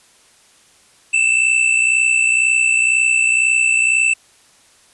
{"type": "tone pair together", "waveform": "square", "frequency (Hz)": [2638, 2700], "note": ["E7", "E7"], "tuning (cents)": [1, 41], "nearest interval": "unison", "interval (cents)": 40, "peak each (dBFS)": [-14, -19], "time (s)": [1.13, 4.14], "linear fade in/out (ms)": 10, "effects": ["white hiss -51 dBFS RMS until 4.93 s", "resampled to 24000 Hz"]}